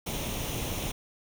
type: noise with comb filter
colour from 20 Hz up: pink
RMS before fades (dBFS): -33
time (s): 0.06-0.92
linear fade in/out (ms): 10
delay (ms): 0.32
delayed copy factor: +0.55
effects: none